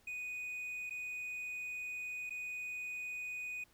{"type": "tone with dropouts", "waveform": "triangle", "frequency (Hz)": 2483, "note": "D#7", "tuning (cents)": -4, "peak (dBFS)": -38, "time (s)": [0.07, 3.64], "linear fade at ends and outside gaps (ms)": 5, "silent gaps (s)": [[0.897, 0.906], [2.296, 2.305]], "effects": ["pink hiss -69 dBFS RMS until 3.73 s"]}